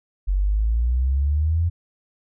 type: exponential sweep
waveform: sine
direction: up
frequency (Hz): 45.71 to 87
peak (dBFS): -17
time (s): 0.27-1.7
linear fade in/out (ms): 20
effects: none